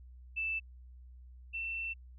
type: tone pair in turn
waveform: sine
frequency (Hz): 2645 / 2685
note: E7 / E7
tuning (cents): +5 / +31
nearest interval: unison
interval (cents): 26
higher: second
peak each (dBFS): -32 / -35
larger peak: first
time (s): 0.36-0.6 / 1.53-1.94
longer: second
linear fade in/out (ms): 20
effects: added 62 Hz sine -50 dBFS peak until 2.18 s